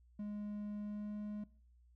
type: tone with pitch glide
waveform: triangle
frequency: 207.7 to 209 Hz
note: G#3 to G#3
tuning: 0 to +11 cents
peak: -38 dBFS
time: 0.19-1.44 s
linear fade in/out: 5 ms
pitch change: +11 cents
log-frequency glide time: 0.8-1.15 s
effects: noise-tail reverb RT60 0.5 s tail -21 dB re dry + added 60 Hz sine -63 dBFS peak until 1.95 s